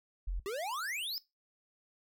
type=tone; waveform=sine; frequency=44.48 Hz; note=F1; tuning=32 cents sharp; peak=-32 dBFS; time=0.27-0.4 s; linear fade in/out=10 ms
type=exponential sweep; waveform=square; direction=up; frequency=374.3 to 5274 Hz; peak=-36 dBFS; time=0.46-1.18 s; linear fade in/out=0 ms
effects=noise-tail reverb RT60 0.2 s tail -18 dB re dry